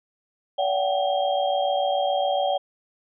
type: tone cluster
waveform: sine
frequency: 572 / 687 / 754 / 794 / 3223 Hz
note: D5 / F5 / F#5 / G5 / G7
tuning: -46 / -29 / +32 / +22 / +47 cents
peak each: -24 / -31 / -24 / -31 / -33 dBFS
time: 0.58-2.58 s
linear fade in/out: 10 ms
effects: none